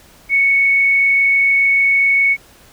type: tone with frequency modulation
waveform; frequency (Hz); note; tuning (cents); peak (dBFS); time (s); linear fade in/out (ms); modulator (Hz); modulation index
sine; 2217; C#7; 0; -10; 0.29-2.37; 50; 27; 0.43
effects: pink hiss -46 dBFS RMS until 2.72 s